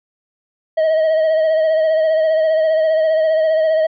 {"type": "tone with vibrato", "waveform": "triangle", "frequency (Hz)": 634, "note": "D#5", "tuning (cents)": 32, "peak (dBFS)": -10, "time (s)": [0.77, 3.87], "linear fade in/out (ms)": 10, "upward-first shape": "sine", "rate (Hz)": 15, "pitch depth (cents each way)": 35, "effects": ["resampled to 11025 Hz"]}